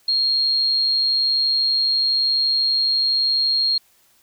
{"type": "tone", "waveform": "sine", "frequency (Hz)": 4247, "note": "C8", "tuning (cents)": 25, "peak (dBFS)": -16, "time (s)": [0.08, 3.78], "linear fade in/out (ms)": 5, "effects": ["white hiss -58 dBFS RMS until 4.22 s"]}